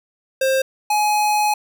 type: tone pair in turn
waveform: square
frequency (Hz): 530 / 841.3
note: C5 / G#5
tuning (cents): +22 / +22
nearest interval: minor sixth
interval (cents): 800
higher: second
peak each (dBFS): -16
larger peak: neither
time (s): 0.41-0.62 / 0.9-1.54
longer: second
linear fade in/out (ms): 5
effects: none